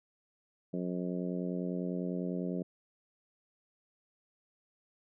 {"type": "harmonic tone", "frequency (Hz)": 90, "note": "F#2", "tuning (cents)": -47, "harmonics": [2, 3, 4, 5, 6, 7], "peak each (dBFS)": [-35, -39, -41, -43, -45, -46], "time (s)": [0.73, 2.63], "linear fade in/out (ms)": 10, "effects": []}